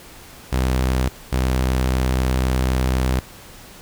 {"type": "tone pair in turn", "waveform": "sawtooth", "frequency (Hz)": [64, 64], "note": ["C2", "C2"], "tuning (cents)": [-38, -38], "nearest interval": "unison", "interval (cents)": 0, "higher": "neither", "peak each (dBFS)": -13, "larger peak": "neither", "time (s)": [[0.52, 1.09], [1.32, 3.2]], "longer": "second", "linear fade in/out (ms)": 10, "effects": ["pink hiss -42 dBFS RMS until 3.81 s"]}